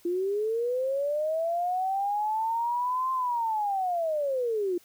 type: linear two-way sweep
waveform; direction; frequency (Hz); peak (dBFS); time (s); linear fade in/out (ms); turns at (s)
sine; up then down; 340.8 to 1050 to 340.8; -25; 0.05-4.78; 5; 3.12
effects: white hiss -59 dBFS RMS until 4.84 s